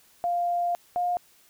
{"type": "tone pair in turn", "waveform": "sine", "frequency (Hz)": [698.5, 709.5], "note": ["F5", "F5"], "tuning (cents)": [0, 27], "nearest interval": "unison", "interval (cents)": 27, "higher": "second", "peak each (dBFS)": -23, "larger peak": "neither", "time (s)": [[0.24, 0.75], [0.96, 1.17]], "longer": "first", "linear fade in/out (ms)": 0, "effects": ["white hiss -59 dBFS RMS until 1.49 s"]}